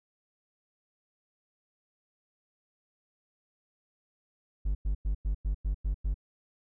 triangle tone bursts, 49.65 Hz, G1, 23 cents sharp, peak -24 dBFS, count 8, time 4.65-6.143 s, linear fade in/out 10 ms, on 100 ms, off 99 ms, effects none

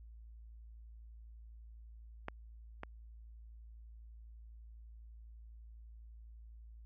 clicks, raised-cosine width 0.5 ms, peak -24 / -27 dBFS, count 2, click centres 2.284 / 2.834 s, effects added 56 Hz sine -51 dBFS peak until 6.85 s

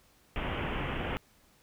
pink low-pass noise, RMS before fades -34 dBFS, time 0.36-1.17 s, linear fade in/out 0 ms, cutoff 3200 Hz, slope 96 dB/octave, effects pink hiss -64 dBFS RMS until 1.62 s

